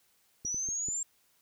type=clicks; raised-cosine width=3 ms; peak=-33 / -33 / -33 / -31 dBFS; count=4; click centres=0.449 / 0.545 / 0.688 / 0.886 s
type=exponential sweep; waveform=sine; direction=up; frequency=5760 to 7459 Hz; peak=-31 dBFS; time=0.45-1.03 s; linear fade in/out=2 ms
effects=white hiss -69 dBFS RMS until 1.41 s